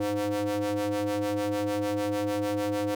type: ring-modulated tone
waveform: square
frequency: 103.83 Hz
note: G#2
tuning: in tune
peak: -24 dBFS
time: 0-2.95 s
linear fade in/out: 5 ms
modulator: 412 Hz
effects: none